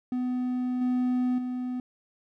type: tone with level steps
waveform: triangle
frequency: 250.5 Hz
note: B3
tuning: 25 cents sharp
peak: -24 / -21 / -27 dBFS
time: 0.12-1.8 s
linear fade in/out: 2 ms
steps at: 0.81 / 1.38 s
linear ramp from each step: 5 ms
effects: none